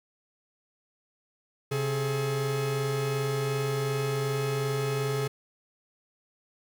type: tone pair together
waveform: 45% pulse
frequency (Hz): 134 / 424.7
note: C3 / G#4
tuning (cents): +42 / +39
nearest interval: octave + minor sixth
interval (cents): 1997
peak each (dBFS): -29 / -30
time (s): 1.71-5.28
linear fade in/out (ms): 10
effects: 11-bit